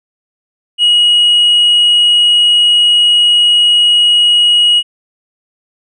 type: tone with tanh clipping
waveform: triangle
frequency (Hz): 2900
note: F#7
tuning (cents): -35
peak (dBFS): -6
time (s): 0.78-4.83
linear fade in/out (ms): 50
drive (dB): 6
effects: resampled to 22050 Hz